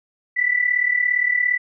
sine tone with amplitude modulation, 1975.5 Hz, B6, in tune, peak -13 dBFS, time 0.36-1.58 s, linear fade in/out 20 ms, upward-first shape sine, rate 37.4 Hz, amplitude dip 75%, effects none

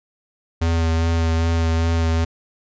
square tone with vibrato, 82.41 Hz, E2, in tune, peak -17 dBFS, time 0.61-2.25 s, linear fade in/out 10 ms, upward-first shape sine, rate 2.5 Hz, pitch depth 18 cents each way, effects resampled to 16000 Hz

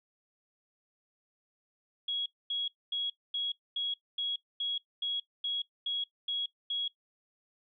sine tone bursts, 3321 Hz, G#7, 1 cent flat, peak -30 dBFS, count 12, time 2.08-6.88 s, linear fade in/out 5 ms, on 180 ms, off 240 ms, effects noise-tail reverb RT60 0.1 s tail -18 dB re dry

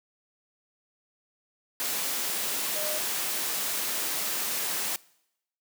sine tone in noise, 610 Hz, D#5, 34 cents flat, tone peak -34 dBFS, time 2.76-2.98 s, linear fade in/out 0 ms, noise white, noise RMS -30 dBFS, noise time 1.8-4.96 s, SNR -7 dB, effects noise-tail reverb RT60 0.8 s tail -23 dB re dry + high-pass 200 Hz 12 dB/octave

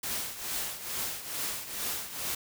white noise with tremolo, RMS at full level -32 dBFS, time 0.03-2.35 s, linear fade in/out 5 ms, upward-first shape triangle, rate 2.3 Hz, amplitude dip 75%, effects none

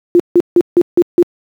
sine tone bursts, 349.2 Hz, F4, in tune, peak -4 dBFS, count 6, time 0.15-1.226 s, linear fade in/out 0 ms, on 46 ms, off 160 ms, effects high-pass 150 Hz 12 dB/octave + 7-bit

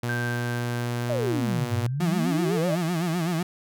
sawtooth tone, 120.3 Hz, B2, 45 cents flat, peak -22 dBFS, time 0.03-1.87 s, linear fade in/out 5 ms
sine tone with exponential decay, 1568 Hz, G6, in tune, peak -27 dBFS, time 0.09-2.07 s, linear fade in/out 2 ms, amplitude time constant 430 ms
sine exponential two-way sweep, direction down then up, 649 to 95.7 to 649 Hz, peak -25 dBFS, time 1.09-2.76 s, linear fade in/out 10 ms, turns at 1.76 s
35% pulse tone with vibrato, 169.6 Hz, E3, 50 cents sharp, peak -22 dBFS, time 2-3.43 s, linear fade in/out 5 ms, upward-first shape sine, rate 7.9 Hz, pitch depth 120 cents each way
effects none

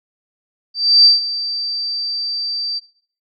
sine tone with ADSR envelope, 4663 Hz, D8, 13 cents flat, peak -4 dBFS, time 0.74-2.8 s, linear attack 310 ms, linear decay 150 ms, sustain -15 dB, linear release 24 ms, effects noise-tail reverb RT60 0.5 s tail -17 dB re dry

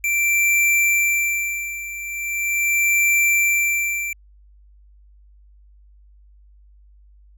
square tone with tremolo, 2349 Hz, D7, in tune, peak -15 dBFS, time 0.04-4.13 s, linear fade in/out 2 ms, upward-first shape sine, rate 0.4 Hz, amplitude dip 80%, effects added 50 Hz sine -47 dBFS peak until 7.37 s

